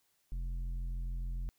triangle tone with tanh clipping, 43.42 Hz, F1, 9 cents flat, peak -36 dBFS, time 0.32-1.49 s, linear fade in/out 0 ms, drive 12 dB, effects white hiss -75 dBFS RMS until 1.58 s

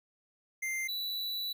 square tone pair in turn, 2093 / 3951 Hz, C7 / B7, 0 / 0 cents, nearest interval major seventh, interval 1100 cents, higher second, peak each -33 / -34 dBFS, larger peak first, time 0.62-0.88 / 0.88-1.53 s, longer second, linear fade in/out 10 ms, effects none

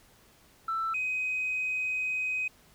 sine tone pair in turn, 1329 / 2516 Hz, E6 / D#7, +14 / +19 cents, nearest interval major seventh, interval 1105 cents, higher second, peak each -27 dBFS, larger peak neither, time 0.68-0.94 / 0.94-2.48 s, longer second, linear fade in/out 5 ms, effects tanh soft clip ceiling -24 dBFS + pink hiss -60 dBFS RMS until 2.74 s

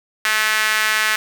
sawtooth tone with high-pass filter, 216.1 Hz, A3, 31 cents flat, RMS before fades -18 dBFS, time 0.25-1.16 s, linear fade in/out 2 ms, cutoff 1700 Hz, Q 2.3, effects 7-bit

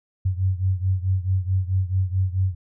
sine beating tone pair, 92.5 / 97.1 Hz, F#2 / G2, 0 / -16 cents, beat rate 4.6 Hz, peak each -21 / -24 dBFS, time 0.25-2.55 s, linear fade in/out 10 ms, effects none

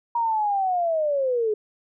sine linear sweep, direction down, 951 to 415.3 Hz, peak -20 dBFS, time 0.15-1.54 s, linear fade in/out 5 ms, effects none

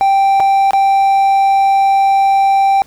triangle tone with dropouts, 784 Hz, G5, in tune, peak -6 dBFS, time 0.01-2.82 s, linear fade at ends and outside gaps 0 ms, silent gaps 0.399-0.403 / 0.708-0.733 s, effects pink hiss -46 dBFS RMS until 2.86 s

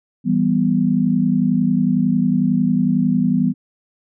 sine chord, E minor, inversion none, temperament equal, 164.81 / 196 / 246.9 Hz, E3 / G3 / B3, 0 / 0 / 0 cents, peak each -20 / -18 / -17 dBFS, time 0.24-3.54 s, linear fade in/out 50 ms, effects none

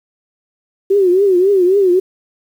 sine tone with vibrato, 378.7 Hz, F#4, 40 cents sharp, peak -8 dBFS, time 0.9-2 s, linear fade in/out 10 ms, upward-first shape triangle, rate 3.7 Hz, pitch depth 150 cents each way, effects 7-bit

